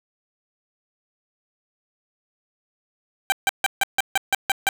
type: tone bursts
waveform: 15% pulse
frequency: 782 Hz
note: G5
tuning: 4 cents flat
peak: -10 dBFS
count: 9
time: 3.3-4.689 s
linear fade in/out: 0 ms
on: 21 ms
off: 150 ms
effects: none